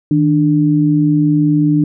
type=tone pair together; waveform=sine; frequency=156.7 / 295.8 Hz; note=D#3 / D4; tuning=+13 / +13 cents; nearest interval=major seventh; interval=1100 cents; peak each=-13 / -11 dBFS; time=0.11-1.84 s; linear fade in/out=2 ms; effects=none